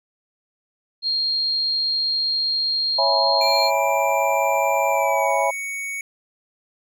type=tone; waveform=sine; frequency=4225 Hz; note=C8; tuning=16 cents sharp; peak=-19 dBFS; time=1.02-3.71 s; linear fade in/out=50 ms
type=chord; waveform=sine; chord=C# minor seventh; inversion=none; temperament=equal with one note detuned; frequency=554.4 / 659.3 / 830.6 / 978.7 Hz; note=C#5 / E5 / G#5 / B5; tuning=0 / 0 / 0 / -16 cents; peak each=-23 dBFS; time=2.98-5.51 s; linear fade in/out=10 ms
type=tone with pitch glide; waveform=square; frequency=2363 to 2230 Hz; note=D7 to C#7; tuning=+10 to +10 cents; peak=-27 dBFS; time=3.41-6.01 s; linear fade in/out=2 ms; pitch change=-100 cents; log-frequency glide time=4.9-5.34 s
effects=none